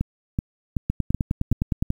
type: two click trains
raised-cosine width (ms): 5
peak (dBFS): -9 / -10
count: 10 / 6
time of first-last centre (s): 0.9-1.825 / 0.01-1.904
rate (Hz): 9.73 / 2.64
effects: 8-bit